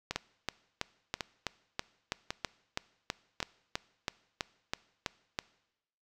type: two click trains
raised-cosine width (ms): 0.2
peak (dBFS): -16 / -14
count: 4 / 17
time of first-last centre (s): 0.11-3.403 / 0.16-5.389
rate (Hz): 0.911 / 3.06
effects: noise-tail reverb RT60 0.9 s tail -21 dB re dry